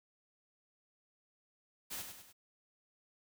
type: noise with echo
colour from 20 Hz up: white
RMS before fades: -42 dBFS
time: 1.9-2.03 s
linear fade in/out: 20 ms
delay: 100 ms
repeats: 3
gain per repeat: -6 dB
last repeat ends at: 2.33 s
effects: none